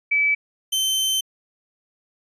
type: tone pair in turn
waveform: sine / sawtooth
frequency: 2300 / 3091 Hz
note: D7 / G7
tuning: -37 / -25 cents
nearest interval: perfect fourth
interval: 512 cents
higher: second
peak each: -16 dBFS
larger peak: neither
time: 0.11-0.35 / 0.72-1.21 s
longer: second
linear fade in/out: 10 ms
effects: resampled to 32000 Hz